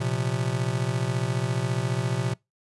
square chord, Bb suspended second, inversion none, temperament just, 116.54 / 131.11 / 174.81 Hz, Bb2 / C3 / F3, 0 / +4 / +2 cents, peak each -29 / -28 / -33 dBFS, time 0-2.34 s, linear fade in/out 10 ms, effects noise-tail reverb RT60 0.2 s tail -24 dB re dry + resampled to 24000 Hz

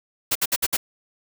white noise bursts, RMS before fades -21 dBFS, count 5, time 0.31-0.77 s, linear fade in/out 10 ms, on 44 ms, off 60 ms, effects none

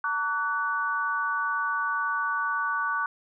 sine tone cluster, 907 / 1143 / 1485 Hz, A#5 / D6 / F#6, -48 / -47 / +6 cents, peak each -34 / -28 / -28 dBFS, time 0.04-3.06 s, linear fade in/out 2 ms, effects none

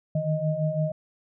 sine tone cluster, 152.1 / 158.1 / 623 Hz, D#3 / D#3 / D#5, -39 / +28 / +2 cents, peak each -28 / -27 / -28 dBFS, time 0.15-0.92 s, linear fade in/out 5 ms, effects none

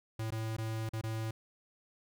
square tone with dropouts, 111.2 Hz, A2, 19 cents sharp, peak -35 dBFS, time 0.19-1.31 s, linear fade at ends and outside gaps 5 ms, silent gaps 0.306-0.32 / 0.567-0.582 / 0.892-0.933 / 1.013-1.036 s, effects none

